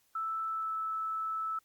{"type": "tone with pitch glide", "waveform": "sine", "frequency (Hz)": [1318.5, 1310.1], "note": ["E6", "E6"], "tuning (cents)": [0, -11], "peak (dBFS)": -32, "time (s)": [0.15, 1.59], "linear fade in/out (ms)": 5, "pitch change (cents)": -11, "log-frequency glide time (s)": [0.49, 0.74], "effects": ["white hiss -71 dBFS RMS until 1.64 s", "Opus 48 kbps"]}